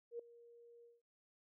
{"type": "tone with ADSR envelope", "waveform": "sine", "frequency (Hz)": 471.1, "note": "A#4", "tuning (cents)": 18, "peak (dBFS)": -40, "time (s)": [0.11, 1.02], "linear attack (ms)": 83, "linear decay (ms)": 3, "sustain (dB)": -19, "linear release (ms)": 180, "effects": []}